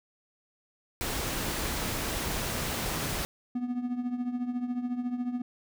pink noise, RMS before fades -32 dBFS, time 1.01-3.25 s, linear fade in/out 0 ms
triangle tone with tremolo, 245.7 Hz, B3, 9 cents flat, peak -24 dBFS, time 3.55-5.42 s, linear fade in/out 5 ms, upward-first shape triangle, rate 14 Hz, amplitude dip 75%
effects none

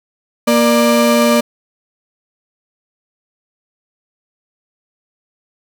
35% pulse tone pair together, 235.3 / 592.9 Hz, A#3 / D5, +16 / +16 cents, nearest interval octave + major third, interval 1600 cents, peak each -10 / -11 dBFS, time 0.47-1.41 s, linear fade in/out 10 ms, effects none

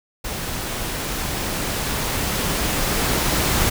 pink noise with level ramp, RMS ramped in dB -28 to -19 dBFS, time 0.24-3.7 s, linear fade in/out 10 ms, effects none

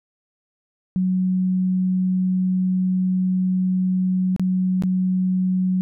sine tone with dropouts, 185 Hz, F#3, in tune, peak -17 dBFS, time 0.96-5.81 s, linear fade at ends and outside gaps 0 ms, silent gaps 4.363-4.396 / 4.823-4.836 s, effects none

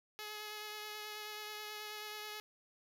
5% pulse tone with vibrato, 423.4 Hz, G#4, 33 cents sharp, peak -32 dBFS, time 0.19-2.4 s, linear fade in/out 0 ms, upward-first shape triangle, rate 9.3 Hz, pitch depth 17 cents each way, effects none

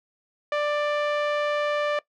sawtooth tone with low-pass filter, 590 Hz, D5, 8 cents sharp, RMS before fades -25 dBFS, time 0.52-1.99 s, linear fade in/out 2 ms, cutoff 2600 Hz, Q 0.88, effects noise-tail reverb RT60 0.1 s tail -20 dB re dry

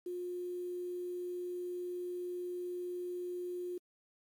sine tone with quantisation, 357 Hz, F4, 38 cents sharp, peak -37 dBFS, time 0.06-3.78 s, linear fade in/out 5 ms, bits 10, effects AAC 64 kbps

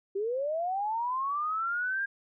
sine linear sweep, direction up, 379.9 to 1622 Hz, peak -28 dBFS, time 0.15-2.06 s, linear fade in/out 10 ms, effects none

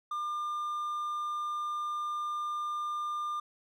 triangle tone, 1200 Hz, D6, 37 cents sharp, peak -30 dBFS, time 0.11-3.4 s, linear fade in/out 5 ms, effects none

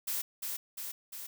blue noise with echo, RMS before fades -34 dBFS, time 0.07-0.22 s, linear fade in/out 10 ms, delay 350 ms, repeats 3, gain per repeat -3 dB, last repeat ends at 1.27 s, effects none

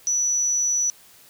sine tone, 5920 Hz, F#8, in tune, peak -19 dBFS, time 0.07-0.9 s, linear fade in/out 0 ms, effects white hiss -51 dBFS RMS until 1.29 s

